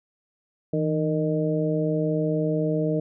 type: harmonic tone with a mistuned harmonic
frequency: 154 Hz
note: D#3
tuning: 17 cents flat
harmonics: 1 / 2 / 3 / 4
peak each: -25 / -27 / -27 / -29 dBFS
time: 0.73-3 s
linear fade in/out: 5 ms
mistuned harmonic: 1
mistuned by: +77 cents
effects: none